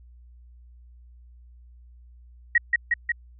sine tone with echo, 1896 Hz, A#6, 29 cents sharp, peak -14 dBFS, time 2.55-2.58 s, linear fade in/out 5 ms, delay 180 ms, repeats 3, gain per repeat -2 dB, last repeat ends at 3.12 s, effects added 60 Hz sine -47 dBFS peak until 3.39 s

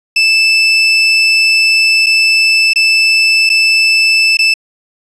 30% pulse tone with dropouts, 2637 Hz, E7, in tune, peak -4 dBFS, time 0.16-4.54 s, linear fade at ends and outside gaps 5 ms, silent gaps 2.062-2.066 / 2.735-2.758 / 3.493-3.499 / 4.371-4.389 s, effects resampled to 22050 Hz + 7-bit

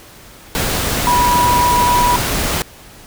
sine tone in noise, 976 Hz, B5, 21 cents flat, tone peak -11 dBFS, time 1.07-2.16 s, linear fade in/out 0 ms, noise pink, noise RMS -18 dBFS, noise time 0.55-2.62 s, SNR +4 dB, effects pink hiss -40 dBFS RMS until 3.06 s

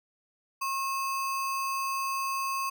sine tone with sample-and-hold, 1080 Hz, C#6, 45 cents flat, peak -28 dBFS, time 0.61-2.7 s, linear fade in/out 10 ms, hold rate 3675 Hz, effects none

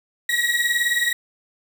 35% pulse beating tone pair, 1900 / 1919 Hz, A#6 / A#6, +33 / +50 cents, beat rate 19 Hz, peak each -20 dBFS, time 0.29-1.13 s, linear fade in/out 5 ms, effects 7-bit

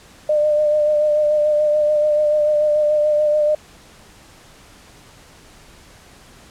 sine tone with vibrato, 601 Hz, D5, 40 cents sharp, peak -13 dBFS, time 0.29-3.55 s, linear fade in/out 5 ms, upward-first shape sine, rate 6.9 Hz, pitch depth 23 cents each way, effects pink hiss -46 dBFS RMS until 6.5 s + low-pass 10000 Hz 12 dB/octave

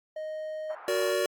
triangle tone, 622 Hz, D#5, 1 cent flat, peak -31 dBFS, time 0.16-0.75 s, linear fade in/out 5 ms
pink band-pass noise, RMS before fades -46 dBFS, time 0.69-1.14 s, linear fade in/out 20 ms, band 780 to 1400 Hz, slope 24 dB/octave
square chord, Gb augmented, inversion none, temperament equal with one note detuned, 370 / 466.2 / 577.6 Hz, Gb4 / Bb4 / D5, 0 / 0 / -29 cents, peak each -30 / -32 / -29 dBFS, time 0.88-1.26 s, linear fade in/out 2 ms
effects AAC 64 kbps

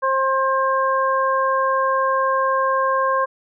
harmonic tone, 532 Hz, C5, 29 cents sharp, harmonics 1 / 2 / 3, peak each -21 / -18 / -26 dBFS, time 0.02-3.26 s, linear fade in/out 20 ms, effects none

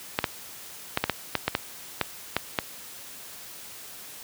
clicks, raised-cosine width 0.3 ms, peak -6 dBFS, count 11, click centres 0.189 / 0.242 / 0.974 / 1.04 / 1.097 / 1.353 / 1.48 / 1.551 / 2.013 / 2.366 / 2.588 s, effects white hiss -43 dBFS RMS until 4.23 s + high-pass 60 Hz 12 dB/octave

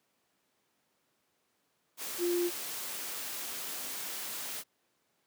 sine tone in noise, 349.2 Hz, F4, in tune, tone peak -27 dBFS, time 2.18-2.51 s, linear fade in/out 50 ms, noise white, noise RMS -39 dBFS, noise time 1.97-4.64 s, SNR +9 dB, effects pink hiss -75 dBFS RMS until 5.26 s + high-pass 200 Hz 12 dB/octave

